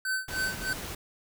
square tone with tremolo, 1529 Hz, G6, 44 cents flat, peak -27 dBFS, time 0.05-0.73 s, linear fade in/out 2 ms, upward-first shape sine, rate 3.3 Hz, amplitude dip 95%
pink noise, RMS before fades -38 dBFS, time 0.28-0.95 s, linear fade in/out 5 ms
effects none

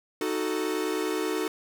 45% pulse chord, D# diminished, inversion none, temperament equal, 311.1 / 370 / 440 Hz, D#4 / F#4 / A4, 0 / 0 / 0 cents, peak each -31 dBFS, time 0.21-1.48 s, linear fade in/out 2 ms, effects none

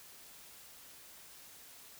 silence, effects white hiss -55 dBFS RMS until 1.99 s

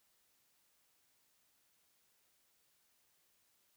silence, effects white hiss -75 dBFS RMS until 3.76 s

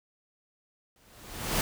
pink noise with exponential growth, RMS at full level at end -25 dBFS, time 0.96-1.61 s, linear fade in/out 1 ms, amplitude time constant 140 ms, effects none

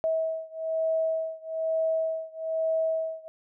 sine beating tone pair, 644 / 645.1 Hz, E5 / E5, -41 / -38 cents, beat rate 1.1 Hz, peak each -28 / -29 dBFS, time 0.04-3.28 s, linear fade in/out 0 ms, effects none

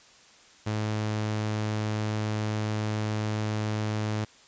sawtooth tone, 107.2 Hz, A2, 45 cents flat, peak -23 dBFS, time 0.66-4.25 s, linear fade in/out 10 ms, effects white hiss -55 dBFS RMS until 4.47 s + resampled to 16000 Hz

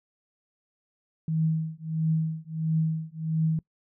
sine tone with tremolo, 159.6 Hz, D#3, 44 cents sharp, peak -20 dBFS, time 1.28-3.59 s, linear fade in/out 2 ms, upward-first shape triangle, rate 1.5 Hz, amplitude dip 100%, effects noise-tail reverb RT60 0.1 s tail -23 dB re dry

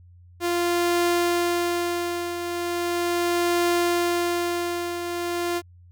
sawtooth tone with tremolo, 347.5 Hz, F4, 9 cents flat, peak -15 dBFS, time 0.4-5.62 s, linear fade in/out 50 ms, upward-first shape triangle, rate 0.38 Hz, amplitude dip 65%, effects added 88 Hz sine -47 dBFS peak until 5.91 s

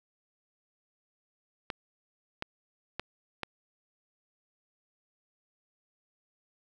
clicks, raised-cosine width 0.3 ms, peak -17 dBFS, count 4, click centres 1.702 / 2.424 / 2.996 / 3.433 s, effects 9-bit

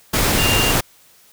sine tone in noise, 2794 Hz, F7, in tune, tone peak -19 dBFS, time 0.38-0.72 s, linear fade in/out 10 ms, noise pink, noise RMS -17 dBFS, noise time 0.13-0.81 s, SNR -5 dB, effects white hiss -51 dBFS RMS until 1.32 s

